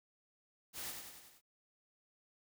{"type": "noise with echo", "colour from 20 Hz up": "white", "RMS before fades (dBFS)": -44, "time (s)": [0.73, 0.94], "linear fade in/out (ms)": 50, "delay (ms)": 95, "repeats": 5, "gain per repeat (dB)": -4, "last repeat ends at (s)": 1.415, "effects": []}